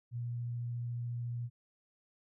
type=tone with vibrato; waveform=sine; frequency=119.7 Hz; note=A#2; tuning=46 cents sharp; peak=-35 dBFS; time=0.11-1.5 s; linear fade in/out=50 ms; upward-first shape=triangle; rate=14 Hz; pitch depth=9 cents each way; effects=none